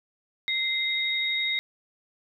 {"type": "tone pair together", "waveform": "sine", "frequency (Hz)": [2086, 3749], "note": ["C7", "A#7"], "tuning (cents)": [-6, 9], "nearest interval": "minor seventh", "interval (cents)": 1015, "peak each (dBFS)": -27, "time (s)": [0.48, 1.59], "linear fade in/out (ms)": 0, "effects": ["10-bit"]}